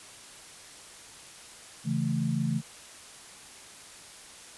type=chord; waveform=sine; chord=A major; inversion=first; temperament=equal; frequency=138.59 / 164.81 / 220 Hz; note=C#3 / E3 / A3; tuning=0 / 0 / 0 cents; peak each=-30 dBFS; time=1.84-2.62 s; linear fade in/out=50 ms; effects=white hiss -48 dBFS RMS until 4.57 s + resampled to 24000 Hz